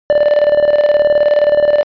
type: tone with tremolo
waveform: triangle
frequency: 590 Hz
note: D5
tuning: 8 cents sharp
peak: -4 dBFS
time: 0.1-1.83 s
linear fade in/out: 0 ms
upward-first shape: square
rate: 19 Hz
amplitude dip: 60%
effects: resampled to 11025 Hz